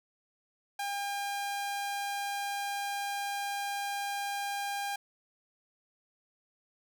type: tone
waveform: sawtooth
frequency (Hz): 804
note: G5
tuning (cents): +44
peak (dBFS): -29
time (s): 0.79-4.96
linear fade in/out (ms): 5
effects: none